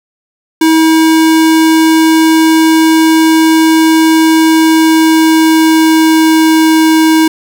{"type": "tone with pitch glide", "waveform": "square", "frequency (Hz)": [320.6, 318.6], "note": ["E4", "D#4"], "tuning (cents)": [-48, 41], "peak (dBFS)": -5, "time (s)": [0.61, 7.28], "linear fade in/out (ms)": 5, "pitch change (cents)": -11, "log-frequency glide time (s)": [4.49, 6.95], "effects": ["7-bit"]}